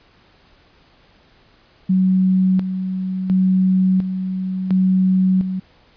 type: tone with tremolo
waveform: sine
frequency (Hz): 187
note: F#3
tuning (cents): +19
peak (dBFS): -12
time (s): 1.89-5.6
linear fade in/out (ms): 10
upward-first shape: square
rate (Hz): 0.71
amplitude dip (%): 60
effects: pink hiss -53 dBFS RMS until 5.96 s + resampled to 11025 Hz